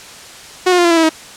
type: tone with pitch steps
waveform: sawtooth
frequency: 366.6 / 358 / 349.6 / 341.5 / 333.5 / 325.7 / 318 Hz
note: F#4 / F4 / F4 / F4 / E4 / E4 / D#4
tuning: -16 / +43 / +2 / -39 / +20 / -21 / +38 cents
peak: -5 dBFS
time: 0.66-1.094 s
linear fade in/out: 10 ms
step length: 62 ms
effects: white hiss -35 dBFS RMS until 1.36 s + low-pass 8000 Hz 12 dB/octave